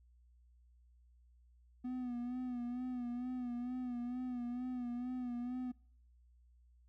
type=tone with vibrato; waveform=triangle; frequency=246.9 Hz; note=B3; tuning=in tune; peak=-36 dBFS; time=1.84-5.72 s; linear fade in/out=10 ms; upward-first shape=sine; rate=2.2 Hz; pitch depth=49 cents each way; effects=noise-tail reverb RT60 0.6 s tail -25 dB re dry + added 60 Hz sine -63 dBFS peak until 6.88 s